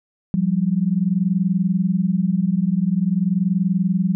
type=tone pair together; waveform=sine; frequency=174.61 / 195.06 Hz; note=F3 / G3; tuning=0 / -8 cents; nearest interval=major second; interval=192 cents; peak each=-19 dBFS; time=0.34-4.15 s; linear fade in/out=0 ms; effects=none